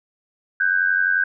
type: tone pair together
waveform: sine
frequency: 1512.5 / 1604 Hz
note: F#6 / G6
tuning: +38 / +39 cents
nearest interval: minor second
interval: 101 cents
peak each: -19 / -19 dBFS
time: 0.6-1.24 s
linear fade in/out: 5 ms
effects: none